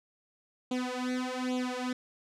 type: tone with flanger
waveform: sawtooth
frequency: 252.4 Hz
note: B3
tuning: 38 cents sharp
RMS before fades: -33 dBFS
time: 0.71-1.93 s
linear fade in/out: 5 ms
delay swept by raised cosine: 0.28 to 3.48 ms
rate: 1.2 Hz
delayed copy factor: +0.95
effects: low-pass 7000 Hz 12 dB/octave